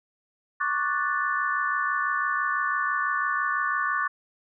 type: chord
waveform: sine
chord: D major seventh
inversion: third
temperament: equal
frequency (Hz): 1108.7 / 1174.7 / 1480 / 1760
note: C#6 / D6 / F#6 / A6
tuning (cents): 0 / 0 / 0 / 0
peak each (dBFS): -29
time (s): 0.6-4.08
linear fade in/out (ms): 10
effects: none